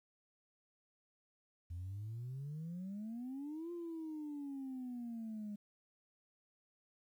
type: exponential two-way sweep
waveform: sine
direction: up then down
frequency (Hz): 83.6 to 349.2 to 204.3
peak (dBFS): -40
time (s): 1.7-5.56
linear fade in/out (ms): 10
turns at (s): 3.72
effects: tanh soft clip ceiling -39 dBFS + 12-bit